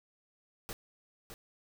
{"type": "noise with echo", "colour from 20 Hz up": "pink", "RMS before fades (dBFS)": -41, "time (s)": [0.69, 0.73], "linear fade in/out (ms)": 0, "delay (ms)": 610, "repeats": 1, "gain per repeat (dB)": -7, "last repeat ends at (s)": 1.34, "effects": []}